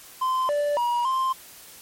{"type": "tone with pitch steps", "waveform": "triangle", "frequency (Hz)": [1034, 584, 958, 1049], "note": ["C6", "D5", "A#5", "C6"], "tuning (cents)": [-21, -10, 47, 4], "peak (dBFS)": -19, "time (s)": [0.21, 1.33], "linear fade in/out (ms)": 10, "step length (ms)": 280, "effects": ["white hiss -46 dBFS RMS until 1.81 s", "MP3 64 kbps"]}